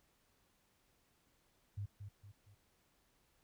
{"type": "tone with echo", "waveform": "sine", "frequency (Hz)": 101, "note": "G#2", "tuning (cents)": -48, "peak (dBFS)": -39, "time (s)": [1.77, 1.86], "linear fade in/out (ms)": 10, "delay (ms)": 230, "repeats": 3, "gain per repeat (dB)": -7, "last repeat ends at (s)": 2.55, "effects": ["pink hiss -75 dBFS RMS until 3.43 s"]}